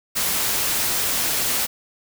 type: noise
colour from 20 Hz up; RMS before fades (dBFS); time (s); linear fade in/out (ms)
white; -22; 0.15-1.67; 20
effects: none